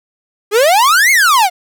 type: exponential two-way sweep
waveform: 45% pulse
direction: up then down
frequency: 395.1 to 2227 to 689 Hz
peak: -7 dBFS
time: 0.51-1.5 s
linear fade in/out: 50 ms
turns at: 1.11 s
effects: none